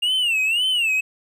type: tone with vibrato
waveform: triangle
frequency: 2786 Hz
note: F7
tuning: 5 cents flat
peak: -16 dBFS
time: 0.02-1.01 s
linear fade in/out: 10 ms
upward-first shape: sine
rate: 1.9 Hz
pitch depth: 170 cents each way
effects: none